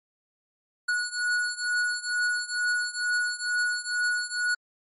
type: beating tone pair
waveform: square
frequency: 1460 / 1462.2 Hz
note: F#6 / F#6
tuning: -24 / -21 cents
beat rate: 2.2 Hz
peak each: -28 / -30 dBFS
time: 0.88-4.55 s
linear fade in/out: 10 ms
effects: MP3 48 kbps